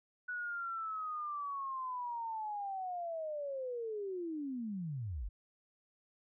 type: linear sweep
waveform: sine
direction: down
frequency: 1480 to 40.29 Hz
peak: -37 dBFS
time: 0.28-5.29 s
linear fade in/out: 10 ms
effects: none